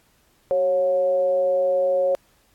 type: tone with frequency modulation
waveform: sine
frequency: 548 Hz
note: C#5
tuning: 20 cents flat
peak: -17 dBFS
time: 0.51-2.15 s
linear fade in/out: 0 ms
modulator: 168 Hz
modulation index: 0.38
effects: pink hiss -61 dBFS RMS until 2.54 s + AAC 64 kbps